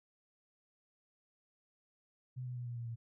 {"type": "tone with pitch steps", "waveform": "sine", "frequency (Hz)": [126.7, 124.45, 122.24, 120.07, 117.94, 115.85], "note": ["B2", "B2", "B2", "B2", "A#2", "A#2"], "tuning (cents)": [45, 14, -17, -48, 21, -10], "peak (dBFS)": -39, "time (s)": [2.36, 2.96], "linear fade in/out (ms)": 20, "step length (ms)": 100, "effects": []}